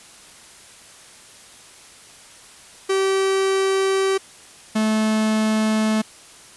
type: tone pair in turn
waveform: 45% pulse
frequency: 385.9 / 217.3 Hz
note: G4 / A3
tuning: -27 / -21 cents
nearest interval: minor seventh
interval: 994 cents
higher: first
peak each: -17 dBFS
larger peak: neither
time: 2.89-4.18 / 4.75-6.02 s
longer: first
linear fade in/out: 10 ms
effects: white hiss -45 dBFS RMS until 6.56 s + resampled to 24000 Hz